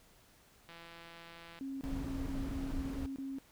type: click train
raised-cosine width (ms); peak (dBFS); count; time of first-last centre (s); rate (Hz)
0.3; -36; 152; 0.69-1.589; 168
type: tone bursts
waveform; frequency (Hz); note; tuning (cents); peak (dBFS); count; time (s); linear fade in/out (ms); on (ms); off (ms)
sine; 270.6; C#4; -42; -38; 8; 1.61-3.385; 0; 200; 25
type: noise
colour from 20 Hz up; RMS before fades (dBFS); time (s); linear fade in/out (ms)
brown; -40; 1.84-3.06; 0
effects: pink hiss -64 dBFS RMS until 3.51 s